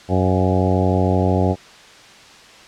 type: harmonic tone with a mistuned harmonic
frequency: 93 Hz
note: F#2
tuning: 9 cents sharp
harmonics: 1 / 2 / 3 / 4 / 5 / 6 / 7 / 8 / 9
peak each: -18 / -21 / -23 / -24 / -25 / -26 / -26 / -27 / -28 dBFS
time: 0.08-1.56 s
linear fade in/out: 50 ms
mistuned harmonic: 8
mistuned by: -30 cents
effects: white hiss -43 dBFS RMS until 2.67 s + low-pass 5000 Hz 12 dB/octave